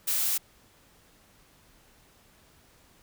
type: noise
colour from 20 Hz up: blue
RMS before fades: -27 dBFS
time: 0.07-0.38 s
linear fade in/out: 10 ms
effects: pink hiss -60 dBFS RMS until 3.02 s